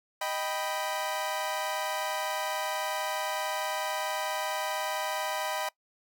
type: chord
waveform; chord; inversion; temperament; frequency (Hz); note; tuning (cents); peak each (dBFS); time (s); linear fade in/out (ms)
sawtooth; Eb augmented; none; equal; 622.3 / 784 / 987.8; Eb5 / G5 / B5; 0 / 0 / 0; -31; 0.21-5.69; 5
effects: noise-tail reverb RT60 0.1 s tail -21 dB re dry